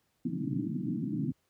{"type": "band-pass noise", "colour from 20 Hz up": "white", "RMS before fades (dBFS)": -33, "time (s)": [0.25, 1.32], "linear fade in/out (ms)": 5, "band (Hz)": [120, 320], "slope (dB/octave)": 96, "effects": ["pink hiss -75 dBFS RMS until 1.49 s", "high-pass 60 Hz 12 dB/octave"]}